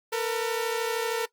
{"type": "tone pair together", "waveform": "sawtooth", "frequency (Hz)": [451.5, 484.5], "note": ["A4", "B4"], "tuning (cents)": [45, -33], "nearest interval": "minor second", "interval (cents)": 122, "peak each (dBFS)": [-23, -28], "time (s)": [0.12, 1.26], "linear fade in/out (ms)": 10, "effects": ["noise-tail reverb RT60 0.1 s tail -18 dB re dry", "Opus 48 kbps"]}